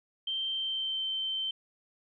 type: tone with pitch glide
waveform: sine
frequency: 3136 to 3104 Hz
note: G7 to G7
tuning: 0 to -18 cents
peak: -30 dBFS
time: 0.27-1.51 s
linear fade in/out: 5 ms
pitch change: -18 cents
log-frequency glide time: 0.49-1.04 s
effects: none